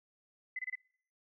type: tone bursts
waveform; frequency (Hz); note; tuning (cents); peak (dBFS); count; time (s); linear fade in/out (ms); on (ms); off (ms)
sine; 2019; B6; +38; -35; 4; 0.56-0.755; 5; 30; 25
effects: noise-tail reverb RT60 0.6 s tail -26 dB re dry